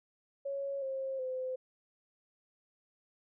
sine tone with pitch steps, 554.4 / 534 / 514.3 Hz, C#5 / C5 / C5, 0 / +35 / -30 cents, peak -34 dBFS, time 0.45-1.56 s, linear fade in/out 10 ms, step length 370 ms, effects none

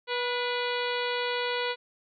harmonic tone with a mistuned harmonic, 487.3 Hz, B4, 23 cents flat, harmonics 1 / 2 / 3 / 4 / 5 / 6 / 7 / 8 / 9, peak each -31 / -34 / -36 / -37 / -38 / -39 / -39 / -40 / -41 dBFS, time 0.07-1.76 s, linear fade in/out 50 ms, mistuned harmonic 4, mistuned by +49 cents, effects none

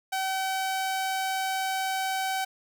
sawtooth tone, 764 Hz, G5, 45 cents flat, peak -23 dBFS, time 0.12-2.45 s, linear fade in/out 10 ms, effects none

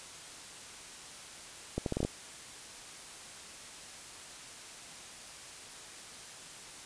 accelerating click train, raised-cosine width 2 ms, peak -18 dBFS, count 7, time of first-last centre 1.78-2.05 s, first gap 82 ms, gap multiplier 0.75, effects white hiss -48 dBFS RMS until 6.85 s + resampled to 22050 Hz

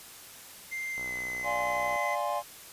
triangle tone with pitch glide, 2093 to 2043 Hz, C7 to C7, 0 to -42 cents, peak -31 dBFS, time 0.71-2.16 s, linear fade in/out 20 ms, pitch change -42 cents, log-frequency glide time 0.91-1.12 s
click train, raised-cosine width 1 ms, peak -31 dBFS, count 62, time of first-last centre 0.98-1.959 s, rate 62.3 Hz
triangle chord, D half-diminished seventh, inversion none, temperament equal, 587.3 / 698.5 / 830.6 / 1046.5 Hz, D5 / F5 / Ab5 / C6, 0 / 0 / 0 / 0 cents, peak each -32 dBFS, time 1.43-2.43 s, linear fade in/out 50 ms
effects white hiss -48 dBFS RMS until 2.72 s + resampled to 32000 Hz

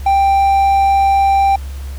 triangle tone, 787 Hz, G5, 7 cents sharp, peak -7 dBFS, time 0.06-1.56 s, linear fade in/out 5 ms, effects added 68 Hz sine -23 dBFS peak until 1.98 s + pink hiss -40 dBFS RMS until 1.98 s

